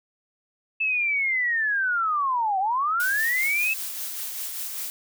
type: linear two-way sweep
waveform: sine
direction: down then up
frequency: 2637 to 740 to 2637 Hz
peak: -21 dBFS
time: 0.8-3.74 s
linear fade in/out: 10 ms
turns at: 2.59 s
type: noise with tremolo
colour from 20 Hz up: blue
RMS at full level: -31 dBFS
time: 3-4.9 s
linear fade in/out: 0 ms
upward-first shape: sine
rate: 5.1 Hz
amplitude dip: 30%
effects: none